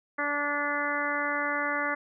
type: harmonic tone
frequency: 290.1 Hz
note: D4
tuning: 21 cents flat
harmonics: 1 / 2 / 3 / 4 / 5 / 6 / 7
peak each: -37 / -35 / -37 / -33 / -33 / -33 / -34 dBFS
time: 0.18-1.95 s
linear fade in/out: 10 ms
effects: none